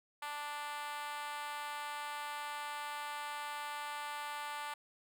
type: tone with high-pass filter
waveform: 5% pulse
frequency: 293.7 Hz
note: D4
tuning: in tune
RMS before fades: -42 dBFS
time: 0.22-4.74 s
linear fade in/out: 5 ms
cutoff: 930 Hz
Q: 3.6
effects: none